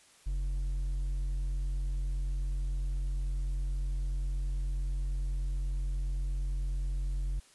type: tone with hard clipping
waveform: sine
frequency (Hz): 45.38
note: F#1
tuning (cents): -33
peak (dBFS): -31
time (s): 0.26-7.4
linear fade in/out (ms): 10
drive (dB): 4
effects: white hiss -60 dBFS RMS until 7.54 s + resampled to 24000 Hz